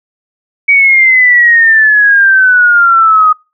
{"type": "exponential sweep", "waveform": "sine", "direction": "down", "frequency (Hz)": [2269, 1243], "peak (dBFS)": -3, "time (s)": [0.68, 3.33], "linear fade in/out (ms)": 10, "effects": ["noise-tail reverb RT60 0.3 s tail -26 dB re dry"]}